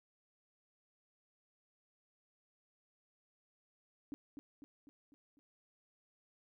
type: tone with echo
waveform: sine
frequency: 285.2 Hz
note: C#4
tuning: 49 cents sharp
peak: -40 dBFS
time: 4.12-4.14 s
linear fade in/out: 0 ms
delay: 250 ms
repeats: 5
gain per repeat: -5 dB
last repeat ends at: 5.39 s
effects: none